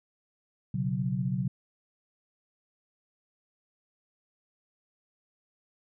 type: chord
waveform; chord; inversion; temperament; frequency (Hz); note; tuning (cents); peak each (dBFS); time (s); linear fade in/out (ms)
sine; B suspended second; none; equal; 123.47 / 138.59 / 185; B2 / C#3 / F#3; 0 / 0 / 0; -32 / -31 / -31; 0.74-1.48; 5
effects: none